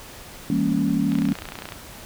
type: chord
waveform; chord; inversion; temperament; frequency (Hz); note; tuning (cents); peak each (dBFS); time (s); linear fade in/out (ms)
sine; E diminished seventh; none; equal with one note detuned; 164.81 / 201.2 / 233.1 / 277.2; E3 / G3 / Bb3 / Db4; 0 / +45 / 0 / 0; -26 / -24 / -24 / -23; 0.5-1.33; 2
type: click train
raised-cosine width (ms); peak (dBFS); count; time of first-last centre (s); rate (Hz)
0.3; -17; 19; 1.12-1.722; 29.9
effects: pink hiss -41 dBFS RMS until 2.05 s